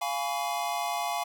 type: chord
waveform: square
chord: C# dominant seventh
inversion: first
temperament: equal with one note detuned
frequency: 698.5 / 830.6 / 987.8 / 1130.1 Hz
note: E#5 / G#5 / B5 / C#6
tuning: 0 / 0 / 0 / +33 cents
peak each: -33 / -34 / -38 / -37 dBFS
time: 0.01-1.24 s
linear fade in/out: 10 ms
effects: none